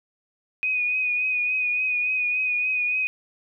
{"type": "tone with vibrato", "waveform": "sine", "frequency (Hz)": 2488, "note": "D#7", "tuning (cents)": -1, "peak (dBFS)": -21, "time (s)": [0.63, 3.07], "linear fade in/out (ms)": 0, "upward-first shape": "triangle", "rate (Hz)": 3.5, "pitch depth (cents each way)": 36, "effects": []}